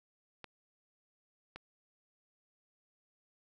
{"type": "clicks", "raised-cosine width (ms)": 0.3, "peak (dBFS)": -29, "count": 2, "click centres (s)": [0.443, 1.56], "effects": []}